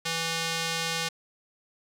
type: tone with band-pass filter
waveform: square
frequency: 164.81 Hz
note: E3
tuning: in tune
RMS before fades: -30 dBFS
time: 0.05-1.09 s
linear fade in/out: 10 ms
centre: 4300 Hz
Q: 0.77
effects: none